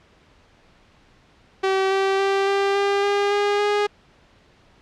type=tone with pitch steps; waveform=sawtooth; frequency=383.9 / 387.9 / 392 / 396.1 / 400.2 / 404.4 / 408.6 / 412.9 Hz; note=G4 / G4 / G4 / G4 / G4 / G#4 / G#4 / G#4; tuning=-36 / -18 / 0 / +18 / +36 / -46 / -28 / -10 cents; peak=-14 dBFS; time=1.63-3.87 s; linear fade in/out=10 ms; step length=280 ms; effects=pink hiss -55 dBFS RMS until 4.81 s + low-pass 4000 Hz 12 dB/octave